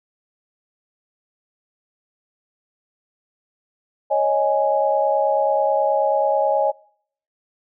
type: chord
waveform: sine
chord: C# suspended second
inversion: none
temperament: just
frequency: 554.4 / 623.7 / 831.5 Hz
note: C#5 / D#5 / G#5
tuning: 0 / +4 / +2 cents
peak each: -20 dBFS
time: 4.1-6.72 s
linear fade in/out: 20 ms
effects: noise-tail reverb RT60 0.6 s tail -24 dB re dry